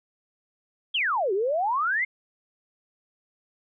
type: exponential two-way sweep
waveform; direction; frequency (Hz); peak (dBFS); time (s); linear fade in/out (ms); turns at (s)
sine; down then up; 3409 to 365.8 to 2178; -22; 0.94-2.05; 10; 1.33
effects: none